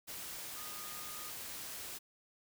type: tone in noise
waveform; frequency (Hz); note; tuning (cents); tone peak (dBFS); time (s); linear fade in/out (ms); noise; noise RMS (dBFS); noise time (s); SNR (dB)
sine; 1231; D#6; -19; -52; 0.55-1.31; 20; white; -45; 0.07-1.99; -10
effects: none